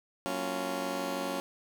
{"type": "chord", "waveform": "15% pulse", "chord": "Gb major seventh", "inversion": "none", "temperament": "just", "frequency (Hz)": [185, 231.2, 277.5, 346.9], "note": ["Gb3", "Bb3", "Db4", "F4"], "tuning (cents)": [0, -14, 2, -12], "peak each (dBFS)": [-33, -35, -29, -34], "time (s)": [0.26, 1.4], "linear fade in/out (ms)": 0, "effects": []}